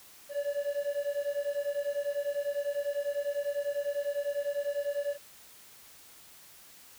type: beating tone pair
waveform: triangle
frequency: 568 / 578 Hz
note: C#5 / D5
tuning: +42 / -28 cents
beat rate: 10 Hz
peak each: -31 dBFS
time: 0.29-5.18 s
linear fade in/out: 50 ms
effects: white hiss -54 dBFS RMS until 6.98 s